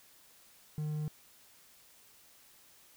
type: tone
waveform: triangle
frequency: 151.9 Hz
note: D#3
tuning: 41 cents flat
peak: -31 dBFS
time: 0.78-1.08 s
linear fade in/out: 0 ms
effects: white hiss -61 dBFS RMS until 2.96 s